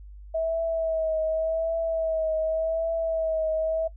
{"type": "tone with vibrato", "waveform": "sine", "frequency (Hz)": 646, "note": "E5", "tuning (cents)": -35, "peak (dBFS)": -23, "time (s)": [0.34, 3.88], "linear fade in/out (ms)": 10, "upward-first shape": "triangle", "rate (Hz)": 0.87, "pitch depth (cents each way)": 39, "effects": ["noise-tail reverb RT60 0.1 s tail -21 dB re dry", "added 50 Hz sine -41 dBFS peak until 3.96 s"]}